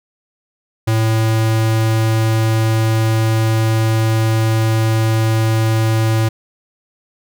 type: tone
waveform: square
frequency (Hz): 111.3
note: A2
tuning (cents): +20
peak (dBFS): -13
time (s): 0.87-6.29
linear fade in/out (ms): 10
effects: none